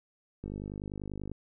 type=click train; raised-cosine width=3 ms; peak=-26 dBFS; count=45; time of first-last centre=0.44-1.316 s; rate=50.2 Hz; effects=none